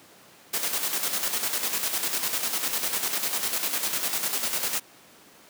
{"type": "noise with tremolo", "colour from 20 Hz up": "white", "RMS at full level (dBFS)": -26, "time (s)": [0.53, 4.8], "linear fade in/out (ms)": 10, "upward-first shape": "square", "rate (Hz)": 10, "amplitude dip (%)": 50, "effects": ["pink hiss -52 dBFS RMS until 5.49 s", "high-pass 200 Hz 12 dB/octave"]}